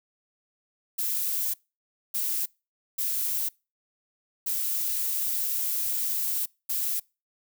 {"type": "noise bursts at uneven times", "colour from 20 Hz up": "violet", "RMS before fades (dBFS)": -28, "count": 5, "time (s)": [[0.98, 1.54], [2.14, 2.46], [2.98, 3.49], [4.46, 6.46], [6.69, 7]], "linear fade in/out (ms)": 10, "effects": ["noise-tail reverb RT60 0.3 s tail -26 dB re dry"]}